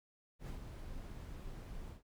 brown noise with ADSR envelope, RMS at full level -42 dBFS, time 0.39-2.03 s, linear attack 82 ms, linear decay 110 ms, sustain -5 dB, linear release 140 ms, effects none

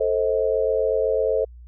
sine chord, A diminished, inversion none, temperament just, 440 / 528 / 633.6 Hz, A4 / C5 / Eb5, 0 / +16 / +31 cents, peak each -22 / -22 / -25 dBFS, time 0-1.45 s, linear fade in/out 10 ms, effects added 60 Hz sine -40 dBFS peak until 1.67 s

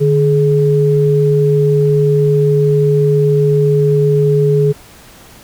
sine tone pair together, 148.95 / 421.3 Hz, D3 / G#4, +25 / +25 cents, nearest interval octave + tritone, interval 1800 cents, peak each -11 dBFS, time 0-4.73 s, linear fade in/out 20 ms, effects pink hiss -40 dBFS RMS until 5.43 s

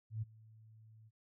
sine tone with ADSR envelope, 110 Hz, A2, in tune, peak -34 dBFS, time 0.1-1.11 s, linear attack 120 ms, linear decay 21 ms, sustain -23 dB, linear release 39 ms, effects none

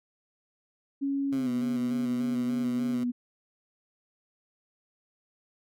sine tone with pitch glide, 277.2 to 244.1 Hz, C#4 to B3, 0 to -20 cents, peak -26 dBFS, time 1.01-3.12 s, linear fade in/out 20 ms, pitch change -220 cents, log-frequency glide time 1.31-1.51 s
15% pulse tone with vibrato, 130.81 Hz, C3, in tune, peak -32 dBFS, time 1.32-3.04 s, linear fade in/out 5 ms, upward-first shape square, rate 3.4 Hz, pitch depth 51 cents each way
effects none

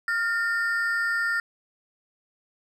triangle ring-modulated tone, 1610 Hz, G6, 46 cents sharp, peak -18 dBFS, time 0.08-1.4 s, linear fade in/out 2 ms, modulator 204 Hz, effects none

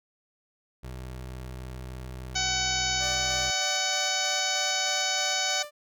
25% pulse tone, 63.4 Hz, B1, 46 cents sharp, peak -33 dBFS, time 0.83-3.51 s, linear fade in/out 10 ms
harmonic tone, 753 Hz, F#5, 30 cents sharp, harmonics 1 / 2 / 3 / 4 / 5 / 6 / 7 / 8 / 9, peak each -34 / -34 / -34 / -34 / -34 / -34 / -34 / -34 / -34 dBFS, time 2.35-5.63 s, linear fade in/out 10 ms
sawtooth tone with tremolo, 592 Hz, D5, 14 cents sharp, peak -32 dBFS, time 2.99-5.71 s, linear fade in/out 50 ms, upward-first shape square, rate 3.2 Hz, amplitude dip 30%
effects none

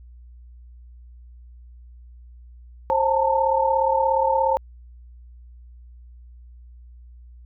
sine tone cluster, 532 / 870 / 907 Hz, C5 / A5 / A#5, +29 / -20 / -48 cents, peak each -21 / -23 / -21 dBFS, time 2.9-4.57 s, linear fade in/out 0 ms, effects added 60 Hz sine -42 dBFS peak until 7.45 s

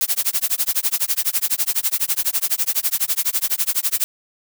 blue noise with tremolo, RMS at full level -17 dBFS, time 0.01-4.04 s, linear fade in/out 0 ms, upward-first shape sine, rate 12 Hz, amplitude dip 100%, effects none

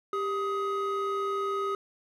triangle tone pair together, 395.3 / 1257 Hz, G4 / D#6, +15 / +17 cents, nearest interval octave + minor sixth, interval 2002 cents, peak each -27 dBFS, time 0.13-1.75 s, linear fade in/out 2 ms, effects tanh soft clip ceiling -23 dBFS

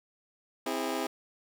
20% pulse chord, C augmented, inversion none, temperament just, 261.6 / 327 / 408.8 Hz, C4 / E4 / G#4, 0 / -14 / -27 cents, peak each -30 dBFS, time 0.66-1.07 s, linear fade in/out 5 ms, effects none

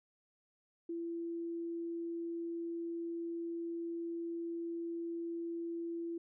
sine tone, 336.9 Hz, E4, 38 cents sharp, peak -37 dBFS, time 0.89-6.18 s, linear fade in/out 5 ms, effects none

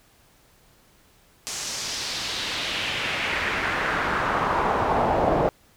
brown noise with band-pass filter sweep, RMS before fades -25 dBFS, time 1.47-5.49 s, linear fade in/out 0 ms, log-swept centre 6900 to 610 Hz, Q 1.9, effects pink hiss -58 dBFS RMS until 5.76 s

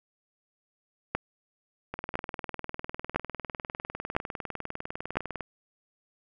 two click trains, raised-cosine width 0.5 ms, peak -19 / -11 dBFS, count 70 / 5, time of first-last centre 1.94-5.407 / 1.15-5.17 s, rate 19.9 / 0.995 Hz, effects none

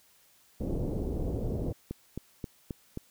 pink low-pass noise, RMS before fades -32 dBFS, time 0.6-1.73 s, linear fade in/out 10 ms, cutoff 520 Hz, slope 24 dB/octave
click train, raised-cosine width 3 ms, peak -22 dBFS, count 5, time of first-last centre 1.91-2.974 s, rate 3.76 Hz
effects white hiss -63 dBFS RMS until 3.1 s

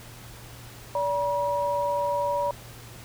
sine tone pair together, 576 / 960 Hz, D5 / B5, -34 / -49 cents, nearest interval major sixth, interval 885 cents, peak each -26 / -26 dBFS, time 0.95-2.51 s, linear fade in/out 2 ms, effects added 118 Hz sine -46 dBFS peak until 3.04 s + pink hiss -46 dBFS RMS until 3.04 s

